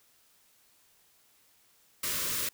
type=band-stop noise; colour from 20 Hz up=white; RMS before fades=-32 dBFS; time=2.03-2.49 s; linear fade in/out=5 ms; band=620 to 970 Hz; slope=96 dB/octave; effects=white hiss -65 dBFS RMS until 2.53 s